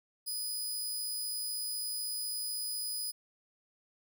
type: tone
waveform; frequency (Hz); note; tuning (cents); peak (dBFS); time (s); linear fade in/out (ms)
15% pulse; 4978; D#8; 0; -28; 0.26-3.12; 20
effects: none